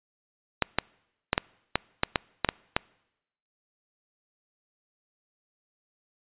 clicks, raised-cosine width 0.3 ms, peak -5 dBFS, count 10, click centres 0.623 / 0.786 / 1.331 / 1.379 / 1.756 / 2.034 / 2.158 / 2.447 / 2.489 / 2.765 s, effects noise-tail reverb RT60 0.9 s tail -26 dB re dry + resampled to 8000 Hz

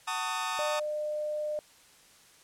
sawtooth chord, D# half-diminished seventh, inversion first, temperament just, 746.7 / 896 / 1120.1 / 1244.5 Hz, F#5 / A5 / C#6 / D#6, +16 / +31 / +18 / 0 cents, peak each -35 / -31 / -34 / -31 dBFS, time 0.07-0.8 s, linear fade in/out 10 ms
sine tone, 603 Hz, D5, 46 cents sharp, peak -30 dBFS, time 0.59-1.59 s, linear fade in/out 0 ms
effects white hiss -58 dBFS RMS until 2.43 s + low-pass 10000 Hz 12 dB/octave

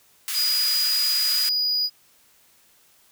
white high-pass noise, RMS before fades -28 dBFS, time 0.28-1.49 s, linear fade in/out 0 ms, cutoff 1300 Hz, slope 24 dB/octave
triangle tone, 4916 Hz, D#8, 22 cents flat, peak -19 dBFS, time 0.33-1.9 s, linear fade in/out 50 ms
effects white hiss -58 dBFS RMS until 3.11 s

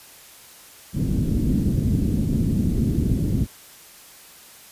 white low-pass noise, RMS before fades -21 dBFS, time 0.93-3.47 s, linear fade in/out 50 ms, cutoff 250 Hz, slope 24 dB/octave, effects white hiss -46 dBFS RMS until 4.71 s + resampled to 32000 Hz

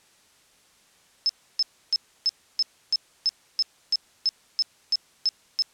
sine tone bursts, 5220 Hz, E8, 18 cents flat, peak -18 dBFS, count 14, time 1.26-5.622 s, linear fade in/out 0 ms, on 33 ms, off 300 ms, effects white hiss -59 dBFS RMS until 5.73 s + low-pass 9000 Hz 12 dB/octave

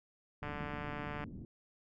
white low-pass noise, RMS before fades -46 dBFS, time 0.42-1.45 s, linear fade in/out 2 ms, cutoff 260 Hz, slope 24 dB/octave
click train, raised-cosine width 0.5 ms, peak -27 dBFS, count 120, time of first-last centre 0.43-1.24 s, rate 147 Hz
effects none

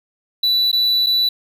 triangle tone with dropouts, 3961 Hz, B7, 4 cents sharp, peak -12 dBFS, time 0.43-1.29 s, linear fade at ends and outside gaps 5 ms, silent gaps 0.716-0.728 / 1.063-1.067 s, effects none

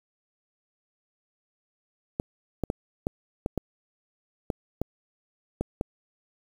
clicks, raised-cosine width 2 ms, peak -13 dBFS, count 10, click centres 2.199 / 2.637 / 2.701 / 3.069 / 3.461 / 3.577 / 4.502 / 4.816 / 5.61 / 5.811 s, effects 7-bit

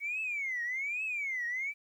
sine tone with vibrato, 2217 Hz, C#7, in tune, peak -31 dBFS, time 0-1.74 s, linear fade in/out 50 ms, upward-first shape triangle, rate 1.2 Hz, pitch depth 300 cents each way, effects tanh soft clip ceiling -28 dBFS + 11-bit

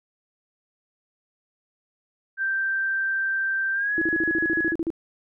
sine tone with pitch glide, 1568 to 1680.5 Hz, G6 to G#6, 0 to +20 cents, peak -22 dBFS, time 2.37-4.75 s, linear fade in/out 50 ms, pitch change +120 cents, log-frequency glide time 3.73-3.93 s
sine tone bursts, 329.6 Hz, E4, in tune, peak -22 dBFS, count 13, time 3.98-4.903 s, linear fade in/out 0 ms, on 35 ms, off 39 ms
effects none

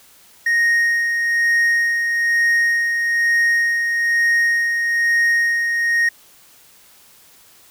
triangle tone with tremolo, 1864.7 Hz, A#6, in tune, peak -11 dBFS, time 0.46-6.09 s, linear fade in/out 5 ms, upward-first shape sine, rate 1.1 Hz, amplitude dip 40%, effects white hiss -49 dBFS RMS until 7.7 s

